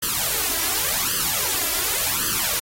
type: noise with flanger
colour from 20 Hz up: white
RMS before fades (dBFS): -23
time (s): 0.02-2.6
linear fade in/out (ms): 10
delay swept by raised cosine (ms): 0.64 to 3.04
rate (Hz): 0.89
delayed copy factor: +0.9
effects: AAC 48 kbps